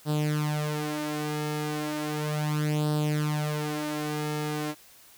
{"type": "tone with flanger", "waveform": "sawtooth", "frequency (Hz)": 150.8, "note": "D3", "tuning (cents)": 46, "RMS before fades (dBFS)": -29, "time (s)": [0.05, 4.75], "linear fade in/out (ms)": 50, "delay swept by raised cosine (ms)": [0.22, 4.32], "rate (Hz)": 0.35, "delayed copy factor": 0.75, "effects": ["white hiss -54 dBFS RMS until 5.17 s"]}